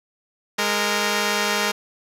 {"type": "tone pair together", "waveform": "5% pulse", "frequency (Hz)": [206.6, 462.7], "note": ["G#3", "A#4"], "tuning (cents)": [-9, -13], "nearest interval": "octave + major second", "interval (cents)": 1396, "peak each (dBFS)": -11, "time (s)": [0.58, 1.72], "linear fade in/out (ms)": 10, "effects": ["low-pass 12000 Hz 12 dB/octave"]}